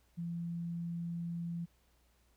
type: tone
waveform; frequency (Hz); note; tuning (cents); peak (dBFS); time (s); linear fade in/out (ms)
sine; 170; F3; -46; -36; 0.17-1.66; 20
effects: added 60 Hz sine -69 dBFS peak until 2.36 s + pink hiss -73 dBFS RMS until 2.36 s